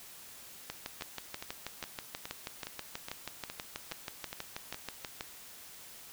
two click trains, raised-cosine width 0.2 ms, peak -22 / -20 dBFS, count 10 / 29, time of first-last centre 1.01-4.744 / 0.7-5.209 s, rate 2.41 / 6.21 Hz, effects white hiss -51 dBFS RMS until 6.12 s

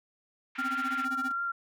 pink band-pass noise, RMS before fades -44 dBFS, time 0.55-1.05 s, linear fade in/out 5 ms, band 1500 to 2700 Hz, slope 24 dB/octave
square tone with tremolo, 261 Hz, C4, 4 cents flat, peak -33 dBFS, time 0.58-1.32 s, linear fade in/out 10 ms, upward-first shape sine, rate 15 Hz, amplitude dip 95%
sine tone with vibrato, 1383 Hz, F6, 17 cents flat, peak -29 dBFS, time 0.58-1.52 s, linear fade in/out 10 ms, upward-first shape sine, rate 6.2 Hz, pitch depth 11 cents each way
effects none

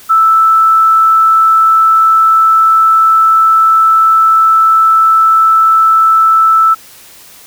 sine tone, 1318.5 Hz, E6, in tune, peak -4 dBFS, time 0.09-6.75 s, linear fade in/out 20 ms, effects white hiss -37 dBFS RMS until 7.46 s

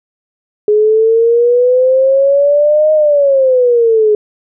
sine exponential two-way sweep, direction up then down, 417.7 to 622.3 to 417.7 Hz, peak -6 dBFS, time 0.68-4.15 s, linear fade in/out 2 ms, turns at 2.93 s, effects none

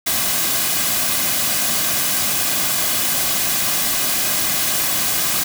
white noise with comb filter, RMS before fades -19 dBFS, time 0.06-5.44 s, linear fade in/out 10 ms, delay 2.2 ms, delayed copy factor -0.5, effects none

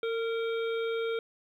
harmonic tone with a mistuned harmonic, 461.4 Hz, A#4, 18 cents flat, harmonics 1 / 3 / 5 / 7 / 8, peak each -29 / -39 / -43 / -46 / -47 dBFS, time 0.03-1.19 s, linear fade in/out 2 ms, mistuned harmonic 1, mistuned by -23 cents, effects 11-bit

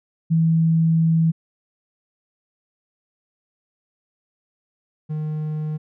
sine / triangle tone pair in turn, 163 / 153.71 Hz, E3 / D#3, -19 / -21 cents, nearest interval minor second, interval 102 cents, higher first, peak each -14 / -21 dBFS, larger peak first, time 0.3-1.32 / 5.09-5.78 s, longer first, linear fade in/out 20 ms, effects none

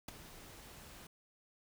pink noise with ADSR envelope, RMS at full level -42 dBFS, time 0.08-1.07 s, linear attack 5 ms, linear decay 12 ms, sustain -12 dB, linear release 4 ms, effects none

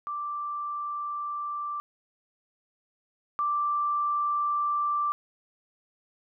sine tone pair in turn, 1174.7 / 1174.7 Hz, D6 / D6, 0 / 0 cents, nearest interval unison, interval 0 cents, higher neither, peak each -30 / -24 dBFS, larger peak second, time 0.07-1.8 / 3.39-5.12 s, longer neither, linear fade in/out 0 ms, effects none

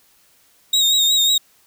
35% pulse tone with vibrato, 3748 Hz, A#7, 9 cents sharp, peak -12 dBFS, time 0.73-1.38 s, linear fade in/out 5 ms, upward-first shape sine, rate 5.5 Hz, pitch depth 45 cents each way, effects white hiss -56 dBFS RMS until 1.66 s

